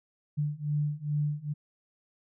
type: beating tone pair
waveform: sine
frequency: 146.83 / 149.23 Hz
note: D3 / D3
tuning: 0 / +28 cents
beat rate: 2.4 Hz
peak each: -31 / -30 dBFS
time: 0.37-1.54 s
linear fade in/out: 20 ms
effects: none